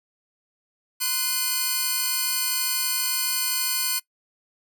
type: tone cluster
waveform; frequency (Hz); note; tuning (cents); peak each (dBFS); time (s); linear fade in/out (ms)
5% pulse; 1036 / 1482 / 2463 / 4394; C6 / F#6 / D#7 / C#8; -17 / +2 / -18 / -16; -19; 1-4; 20
effects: noise-tail reverb RT60 0.1 s tail -21 dB re dry